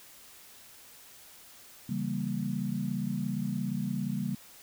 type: chord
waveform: sine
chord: C# diminished seventh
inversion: none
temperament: equal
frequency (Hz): 138.59 / 164.81 / 196 / 233.1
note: C#3 / E3 / G3 / Bb3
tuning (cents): 0 / 0 / 0 / 0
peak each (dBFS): -36 / -38 / -33 / -35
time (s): 1.89-4.35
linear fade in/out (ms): 5
effects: white hiss -53 dBFS RMS until 4.62 s